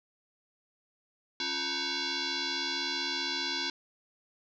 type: tone with frequency modulation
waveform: sine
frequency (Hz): 349.2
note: F4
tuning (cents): 0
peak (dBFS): -30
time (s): 1.4-3.7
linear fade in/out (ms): 2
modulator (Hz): 623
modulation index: 7.8
effects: none